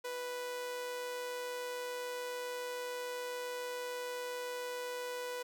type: tone with amplitude modulation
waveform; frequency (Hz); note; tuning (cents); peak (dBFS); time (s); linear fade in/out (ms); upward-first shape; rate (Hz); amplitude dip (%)
sawtooth; 493.9; B4; 0; -33; 0.04-5.43; 10; sine; 147; 30
effects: none